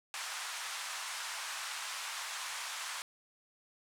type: band-pass noise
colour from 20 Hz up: pink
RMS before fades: -41 dBFS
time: 0.14-3.02 s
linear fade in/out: 0 ms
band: 940 to 9900 Hz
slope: 24 dB/octave
effects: none